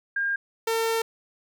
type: tone pair in turn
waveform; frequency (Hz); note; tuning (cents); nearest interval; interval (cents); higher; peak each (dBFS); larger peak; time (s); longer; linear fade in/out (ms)
sine / sawtooth; 1610 / 452.8; G6 / A4; +46 / +50; octave + minor seventh; 2196; first; -23 / -19; second; 0.16-0.36 / 0.67-1.02; second; 5
effects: none